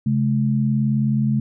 sine tone pair together, 134.9 / 214.1 Hz, C#3 / A3, -47 / -47 cents, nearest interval minor sixth, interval 800 cents, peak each -19 / -19 dBFS, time 0.06-1.4 s, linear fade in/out 5 ms, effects none

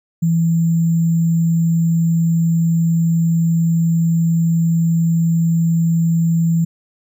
sine tone with sample-and-hold, 165.7 Hz, E3, 9 cents sharp, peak -12 dBFS, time 0.22-6.65 s, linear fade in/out 10 ms, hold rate 7350 Hz, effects none

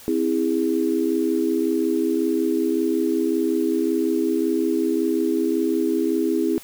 sine chord, C augmented, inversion none, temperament just, 261.6 / 327 / 408.8 Hz, C4 / E4 / G#4, 0 / -14 / -27 cents, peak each -24 / -21 / -24 dBFS, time 0.08-6.58 s, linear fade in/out 0 ms, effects white hiss -44 dBFS RMS until 6.63 s

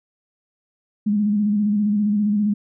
sine tone with vibrato, 207.7 Hz, G#3, in tune, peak -16 dBFS, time 1.06-2.54 s, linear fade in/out 10 ms, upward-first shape square, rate 15 Hz, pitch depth 39 cents each way, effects none

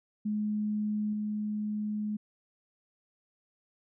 sine tone with level steps, 211 Hz, G#3, 28 cents sharp, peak -28 / -30 dBFS, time 0.25-2.17 s, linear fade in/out 10 ms, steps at 1.13 s, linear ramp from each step 2 ms, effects none

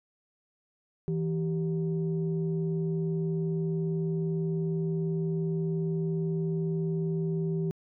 sine tone pair together, 162.85 / 388.9 Hz, E3 / G4, -21 / -14 cents, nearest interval octave + minor third, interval 1507 cents, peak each -27 / -32 dBFS, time 1.08-7.71 s, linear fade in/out 0 ms, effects tanh soft clip ceiling -20 dBFS

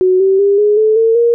sine tone with pitch steps, 370 / 385 / 400.7 / 417 / 433.9 / 451.6 / 470 Hz, F#4 / G4 / G4 / G#4 / A4 / A4 / A#4, 0 / -31 / +38 / +7 / -24 / +45 / +14 cents, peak -7 dBFS, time 0.01-1.34 s, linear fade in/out 0 ms, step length 190 ms, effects none

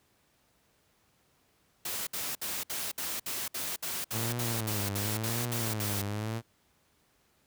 white noise bursts, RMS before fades -35 dBFS, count 15, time 1.85-6.018 s, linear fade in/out 5 ms, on 220 ms, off 62 ms
sawtooth tone with vibrato, 109.5 Hz, A2, 8 cents flat, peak -28 dBFS, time 4.11-6.42 s, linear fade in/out 50 ms, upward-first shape triangle, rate 0.93 Hz, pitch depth 180 cents each way
effects pink hiss -69 dBFS RMS until 7.46 s + high-pass 60 Hz 12 dB/octave

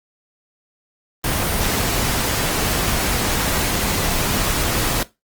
pink noise, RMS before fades -20 dBFS, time 1.24-5.03 s, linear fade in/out 2 ms, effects noise-tail reverb RT60 0.2 s tail -17 dB re dry + Opus 24 kbps

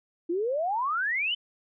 sine exponential sweep, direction up, 325.9 to 3099 Hz, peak -25 dBFS, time 0.29-1.35 s, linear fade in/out 10 ms, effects none

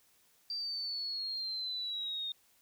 sine linear sweep, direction down, 4699 to 3673 Hz, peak -35 dBFS, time 0.5-2.32 s, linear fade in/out 2 ms, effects white hiss -68 dBFS RMS until 2.61 s

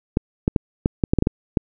clicks, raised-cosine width 3 ms, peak -3 dBFS, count 10, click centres 0.171 / 0.479 / 0.562 / 0.859 / 1.038 / 1.135 / 1.187 / 1.224 / 1.271 / 1.572 s, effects none

